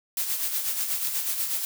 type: noise with tremolo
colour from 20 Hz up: blue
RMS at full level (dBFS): -26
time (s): 0.17-1.65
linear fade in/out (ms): 2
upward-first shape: sine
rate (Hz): 8.2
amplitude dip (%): 50
effects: none